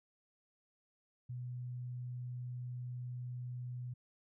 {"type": "tone", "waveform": "sine", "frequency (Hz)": 123.8, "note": "B2", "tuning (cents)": 5, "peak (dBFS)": -40, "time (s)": [1.29, 3.94], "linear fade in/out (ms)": 10, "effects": []}